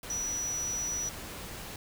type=tone in noise; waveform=sine; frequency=5880 Hz; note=F#8; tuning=12 cents flat; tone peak=-31 dBFS; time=0.1-1.09 s; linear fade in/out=2 ms; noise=pink; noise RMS=-42 dBFS; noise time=0.03-1.76 s; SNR=+8 dB; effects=none